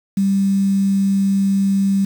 sine tone with quantisation, 196 Hz, G3, in tune, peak -13 dBFS, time 0.17-2.05 s, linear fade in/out 5 ms, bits 6, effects none

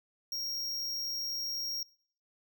square tone, 5588 Hz, F8, in tune, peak -34 dBFS, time 0.32-1.83 s, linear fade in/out 2 ms, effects noise-tail reverb RT60 0.6 s tail -25 dB re dry

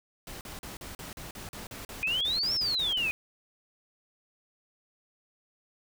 pink noise bursts, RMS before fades -42 dBFS, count 16, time 0.27-3.11 s, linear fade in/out 2 ms, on 140 ms, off 40 ms
sine exponential two-way sweep, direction up then down, 2447 to 5530 to 2447 Hz, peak -26 dBFS, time 2.03-3.11 s, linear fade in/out 0 ms, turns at 2.54 s
effects none

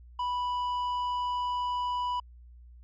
sine tone with tanh clipping, 986 Hz, B5, 3 cents flat, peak -29 dBFS, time 0.19-2.2 s, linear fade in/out 5 ms, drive 7 dB, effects added 60 Hz sine -48 dBFS peak until 2.83 s + MP3 96 kbps

